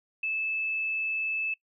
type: tone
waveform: sine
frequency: 2619 Hz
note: E7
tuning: 12 cents flat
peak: -27 dBFS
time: 0.23-1.54 s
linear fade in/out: 5 ms
effects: noise-tail reverb RT60 0.1 s tail -21 dB re dry